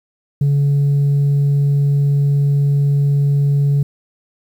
sine tone, 141.9 Hz, C#3, 41 cents sharp, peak -9 dBFS, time 0.41-3.83 s, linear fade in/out 5 ms, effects tanh soft clip ceiling -10 dBFS + 8-bit

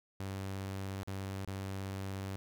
sawtooth tone with dropouts, 96.8 Hz, G2, 21 cents flat, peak -34 dBFS, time 0.2-2.36 s, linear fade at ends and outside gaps 0 ms, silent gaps 1.032-1.075 / 1.449-1.476 s, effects none

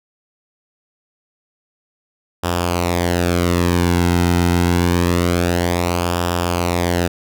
sawtooth tone with flanger, 87.31 Hz, F2, in tune, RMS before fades -17 dBFS, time 2.43-7.08 s, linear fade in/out 10 ms, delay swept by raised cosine 0.47 to 1.77 ms, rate 0.26 Hz, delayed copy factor -0.65, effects none

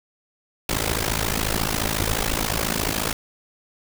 pink noise with amplitude modulation, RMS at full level -20 dBFS, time 0.69-3.13 s, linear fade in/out 2 ms, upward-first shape sine, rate 54.2 Hz, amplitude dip 90%, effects none

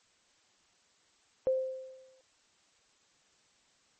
sine tone with exponential decay, 522 Hz, C5, 4 cents flat, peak -23 dBFS, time 1.47-2.21 s, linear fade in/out 0 ms, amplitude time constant 160 ms, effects white hiss -68 dBFS RMS until 3.99 s + MP3 32 kbps

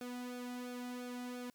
sawtooth tone with flanger, 246.9 Hz, B3, in tune, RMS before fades -44 dBFS, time 0.01-1.5 s, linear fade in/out 2 ms, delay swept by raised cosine 1 to 1.85 ms, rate 2.9 Hz, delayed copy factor -0.65, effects white hiss -75 dBFS RMS until 1.54 s

